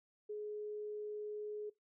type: tone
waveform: sine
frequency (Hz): 420.7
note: G#4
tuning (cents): +22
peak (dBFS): -40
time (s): 0.29-1.7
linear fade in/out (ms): 10
effects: noise-tail reverb RT60 0.2 s tail -22 dB re dry